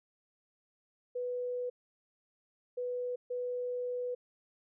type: tone bursts at uneven times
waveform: sine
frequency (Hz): 493.9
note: B4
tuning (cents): 0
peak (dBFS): -33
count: 3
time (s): 1.15-1.7 / 2.77-3.16 / 3.3-4.15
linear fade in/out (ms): 10
effects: none